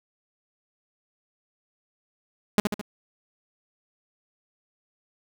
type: tone with echo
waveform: sawtooth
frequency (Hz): 208.1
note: G#3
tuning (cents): +4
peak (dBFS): -12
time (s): 2.58-2.6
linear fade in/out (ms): 0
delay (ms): 71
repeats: 3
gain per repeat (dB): -5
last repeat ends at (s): 2.813
effects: none